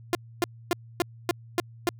sawtooth tone bursts, 349.2 Hz, F4, in tune, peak -17 dBFS, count 7, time 0.13-1.89 s, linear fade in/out 0 ms, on 20 ms, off 270 ms, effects added 115 Hz sine -45 dBFS peak until 1.99 s

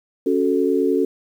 sine chord, F# minor, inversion second, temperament equal, 277.2 / 370 / 440 Hz, C#4 / F#4 / A4, 0 / 0 / 0 cents, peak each -20 dBFS, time 0.26-1.05 s, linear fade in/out 5 ms, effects 8-bit

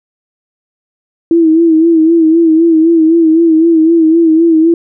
sine tone with vibrato, 326.2 Hz, E4, 18 cents flat, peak -4 dBFS, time 1.31-4.74 s, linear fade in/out 2 ms, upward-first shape sine, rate 3.9 Hz, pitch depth 60 cents each way, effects none

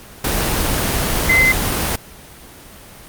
sine tone in noise, 2056 Hz, C7, 31 cents flat, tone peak -10 dBFS, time 1.29-1.52 s, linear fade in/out 5 ms, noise pink, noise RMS -18 dBFS, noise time 0.24-1.96 s, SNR +5 dB, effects pink hiss -39 dBFS RMS until 3.08 s + Opus 24 kbps

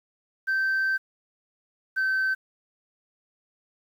sine tone pair in turn, 1554 / 1541.5 Hz, G6 / G6, -16 / -29 cents, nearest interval unison, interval 13 cents, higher first, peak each -20 dBFS, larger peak neither, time 0.47-0.98 / 1.96-2.35 s, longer first, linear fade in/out 20 ms, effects tanh soft clip ceiling -20 dBFS + 9-bit

